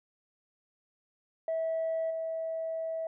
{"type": "tone with level steps", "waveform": "sine", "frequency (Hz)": 650, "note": "E5", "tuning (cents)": -24, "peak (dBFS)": [-27, -31], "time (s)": [1.48, 3.07], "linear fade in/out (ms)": 2, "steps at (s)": 2.1, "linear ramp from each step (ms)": 10, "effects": ["tanh soft clip ceiling -26 dBFS"]}